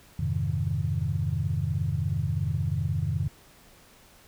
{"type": "chord", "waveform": "sine", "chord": "F minor seventh", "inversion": "none", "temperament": "equal with one note detuned", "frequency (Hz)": [87.31, 103.83, 132.72, 155.56], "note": ["F2", "Ab2", "C3", "Eb3"], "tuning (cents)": [0, 0, 25, 0], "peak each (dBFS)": -30, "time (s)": [0.19, 3.28], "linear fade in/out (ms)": 5, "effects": ["tanh soft clip ceiling -14 dBFS", "pink hiss -55 dBFS RMS until 4.27 s"]}